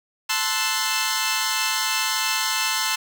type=chord; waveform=10% pulse; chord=F# half-diminished seventh; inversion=first; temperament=equal; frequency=880 / 1046.5 / 1318.5 / 1480 Hz; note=A5 / C6 / E6 / F#6; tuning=0 / 0 / 0 / 0 cents; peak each=-18 / -17 / -20 / -20 dBFS; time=0.29-2.96 s; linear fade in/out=10 ms; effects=none